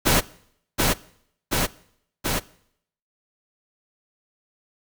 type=noise with echo; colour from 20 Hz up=pink; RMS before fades=-18 dBFS; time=0.05-0.21 s; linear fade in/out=20 ms; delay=730 ms; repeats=3; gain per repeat=-2 dB; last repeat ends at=2.4 s; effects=noise-tail reverb RT60 0.7 s tail -21 dB re dry